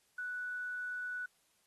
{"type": "tone with quantisation", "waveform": "sine", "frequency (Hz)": 1480, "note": "F#6", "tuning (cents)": 0, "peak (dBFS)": -37, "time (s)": [0.18, 1.26], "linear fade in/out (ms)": 5, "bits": 11, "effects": ["white hiss -73 dBFS RMS until 1.66 s", "AAC 32 kbps"]}